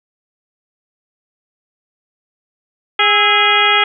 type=harmonic tone with a mistuned harmonic; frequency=411.9 Hz; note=G#4; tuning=14 cents flat; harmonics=1 / 2 / 3 / 4 / 5 / 6 / 7 / 8; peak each=-22 / -18 / -16 / -20 / -16 / -18 / -20 / -16 dBFS; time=2.99-3.84 s; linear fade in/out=5 ms; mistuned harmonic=3; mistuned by=+92 cents; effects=none